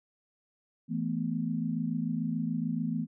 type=chord; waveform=sine; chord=E suspended fourth; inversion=none; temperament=equal; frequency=164.81 / 220 / 246.9 Hz; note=E3 / A3 / B3; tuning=0 / 0 / 0 cents; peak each=-33 dBFS; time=0.88-3.07 s; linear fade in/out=50 ms; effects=none